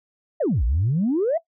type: exponential two-way sweep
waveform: sine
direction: down then up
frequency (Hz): 698.5 to 52.8 to 698.5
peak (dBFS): -17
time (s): 0.4-1.38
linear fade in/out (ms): 10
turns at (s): 0.64
effects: noise-tail reverb RT60 0.1 s tail -19 dB re dry + tanh soft clip ceiling -14 dBFS